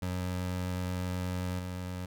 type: tone with level steps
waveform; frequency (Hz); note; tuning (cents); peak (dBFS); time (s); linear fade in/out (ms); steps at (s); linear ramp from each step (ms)
25% pulse; 90.8; F#2; -32; -28 / -32; 0.02-2.06; 5; 1.59; 2
effects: none